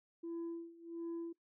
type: tone with tremolo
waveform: sine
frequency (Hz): 335.7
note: E4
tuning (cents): +32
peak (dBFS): -36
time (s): 0.23-1.33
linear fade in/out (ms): 10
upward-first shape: sine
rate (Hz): 1.4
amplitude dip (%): 90
effects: noise-tail reverb RT60 0.1 s tail -21 dB re dry + tanh soft clip ceiling -38 dBFS